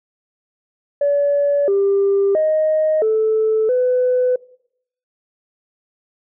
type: tone with pitch steps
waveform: sine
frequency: 572 / 396.4 / 623 / 437.7 / 502 Hz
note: D5 / G4 / D#5 / A4 / B4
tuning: -46 / +19 / +2 / -9 / +28 cents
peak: -12 dBFS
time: 1.01-4.36 s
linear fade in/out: 5 ms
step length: 670 ms
effects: noise-tail reverb RT60 0.7 s tail -22 dB re dry + tanh soft clip ceiling -9 dBFS